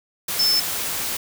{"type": "tone in noise", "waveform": "sine", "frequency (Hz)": 5274, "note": "E8", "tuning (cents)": 0, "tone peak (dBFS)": -16, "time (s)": [0.39, 0.6], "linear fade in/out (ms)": 5, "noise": "white", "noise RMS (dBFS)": -26, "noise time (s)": [0.28, 1.17], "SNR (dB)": 7, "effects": []}